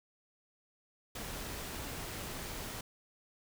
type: noise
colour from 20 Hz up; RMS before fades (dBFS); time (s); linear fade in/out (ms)
pink; -42; 1.15-2.81; 5
effects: none